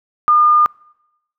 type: tone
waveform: sine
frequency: 1212 Hz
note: D#6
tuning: 46 cents flat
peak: -8 dBFS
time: 0.28-0.66 s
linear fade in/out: 0 ms
effects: noise-tail reverb RT60 0.9 s tail -26 dB re dry